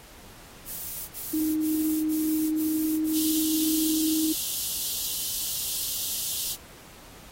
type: noise bursts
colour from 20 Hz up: violet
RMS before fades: -33 dBFS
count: 7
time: 0.65-3.952 s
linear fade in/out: 50 ms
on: 440 ms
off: 37 ms
type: tone with pitch glide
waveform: sine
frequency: 311.1 to 314.5 Hz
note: D#4 to D#4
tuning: 0 to +19 cents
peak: -23 dBFS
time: 1.33-4.33 s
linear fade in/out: 10 ms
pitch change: +19 cents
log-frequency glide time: 2.22-3.81 s
type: high-pass noise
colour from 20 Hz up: white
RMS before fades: -30 dBFS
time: 3.12-6.57 s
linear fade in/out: 50 ms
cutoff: 2800 Hz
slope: 96 dB/octave
effects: pink hiss -49 dBFS RMS until 7.31 s + AAC 48 kbps